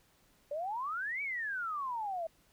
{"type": "exponential two-way sweep", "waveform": "sine", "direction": "up then down", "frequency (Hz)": [562, 2312, 639], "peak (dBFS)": -34, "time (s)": [0.51, 2.27], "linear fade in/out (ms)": 5, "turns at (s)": 1.22, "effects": ["pink hiss -68 dBFS RMS until 2.52 s"]}